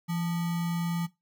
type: tone with sample-and-hold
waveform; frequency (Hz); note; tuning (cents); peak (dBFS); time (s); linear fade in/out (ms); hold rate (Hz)
sine; 169.7; F3; -49; -27; 0.08-1.07; 20; 1050
effects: noise-tail reverb RT60 0.2 s tail -18 dB re dry